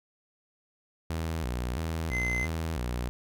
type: tone with vibrato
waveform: sawtooth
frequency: 70.3 Hz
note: C#2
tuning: 25 cents sharp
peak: -26 dBFS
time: 1.1-3.09 s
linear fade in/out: 0 ms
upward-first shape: square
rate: 1.5 Hz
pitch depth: 250 cents each way
type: tone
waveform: triangle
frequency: 2057 Hz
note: C7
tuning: 30 cents flat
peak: -27 dBFS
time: 2.1-2.48 s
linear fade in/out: 50 ms
effects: none